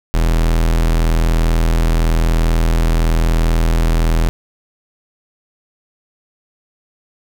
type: tone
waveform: 45% pulse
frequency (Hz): 41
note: E1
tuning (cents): -9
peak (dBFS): -11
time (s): 0.14-4.29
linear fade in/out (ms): 0
effects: none